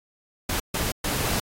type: noise bursts at uneven times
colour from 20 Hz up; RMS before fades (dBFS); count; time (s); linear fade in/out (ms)
pink; -26; 3; 0.49-0.6 / 0.74-0.92 / 1.04-1.4; 5
effects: AAC 48 kbps